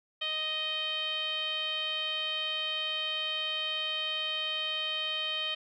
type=tone with low-pass filter; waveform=10% pulse; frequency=622.3 Hz; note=D#5; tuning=in tune; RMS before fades=-33 dBFS; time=0.21-5.55 s; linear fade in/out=10 ms; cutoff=3300 Hz; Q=9; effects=none